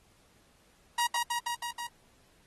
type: tone with echo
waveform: sawtooth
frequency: 951 Hz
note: A#5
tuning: 34 cents sharp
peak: -22 dBFS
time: 0.98-1.07 s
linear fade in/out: 5 ms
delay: 160 ms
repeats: 5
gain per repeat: -2 dB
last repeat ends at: 1.87 s
effects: pink hiss -65 dBFS RMS until 2.46 s + AAC 32 kbps